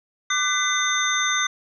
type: tone cluster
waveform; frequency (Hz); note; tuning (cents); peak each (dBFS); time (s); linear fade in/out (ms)
sine; 1182 / 1506 / 2019 / 3608 / 6190; D6 / F#6 / B6 / A7 / G8; +11 / +30 / +38 / +43 / -23; -26; 0.3-1.47; 5
effects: none